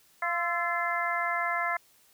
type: harmonic tone with a mistuned harmonic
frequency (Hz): 345.7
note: F4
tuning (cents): -18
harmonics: 2 / 3 / 4 / 5 / 6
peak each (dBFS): -33 / -33 / -33 / -33 / -33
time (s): 0.22-1.77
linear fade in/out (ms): 5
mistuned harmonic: 4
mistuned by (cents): -58
effects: white hiss -62 dBFS RMS until 2.13 s